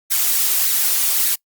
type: noise with flanger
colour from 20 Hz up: blue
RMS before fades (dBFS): -17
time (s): 0.1-1.36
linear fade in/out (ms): 20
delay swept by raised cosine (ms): 0.48 to 4.38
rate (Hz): 1.7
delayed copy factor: +0.5
effects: noise-tail reverb RT60 0.1 s tail -24 dB re dry + Opus 48 kbps